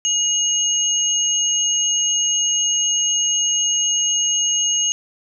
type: tone pair together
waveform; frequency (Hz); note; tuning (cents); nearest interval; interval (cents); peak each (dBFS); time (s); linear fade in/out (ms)
sine; 2893 / 6489; F#7 / G#8; -40 / -41; octave + major second; 1399; -20 / -18; 0.05-4.92; 0
effects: none